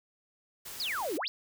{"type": "noise", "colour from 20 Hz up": "white", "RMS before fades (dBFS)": -43, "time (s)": [0.65, 1.18], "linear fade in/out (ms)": 10}
{"type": "exponential two-way sweep", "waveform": "sine", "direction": "down then up", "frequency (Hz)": [5150, 281.8, 5150], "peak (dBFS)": -31, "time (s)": [0.8, 1.28], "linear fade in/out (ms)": 0, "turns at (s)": 1.16}
{"effects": []}